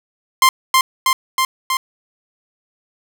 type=tone with echo; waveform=sawtooth; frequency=1050 Hz; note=C6; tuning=6 cents sharp; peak=-4 dBFS; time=0.42-0.49 s; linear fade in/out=2 ms; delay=320 ms; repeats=4; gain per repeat=-2 dB; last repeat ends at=1.77 s; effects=none